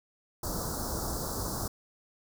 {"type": "band-stop noise", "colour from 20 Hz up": "pink", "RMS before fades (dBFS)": -34, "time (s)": [0.43, 1.68], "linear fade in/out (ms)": 5, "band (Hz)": [1400, 4500], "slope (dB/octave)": 48, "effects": []}